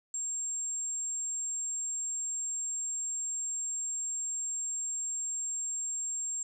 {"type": "tone", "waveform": "sine", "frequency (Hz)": 7459, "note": "A#8", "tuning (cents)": 0, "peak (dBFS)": -32, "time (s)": [0.14, 6.43], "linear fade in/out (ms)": 2, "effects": []}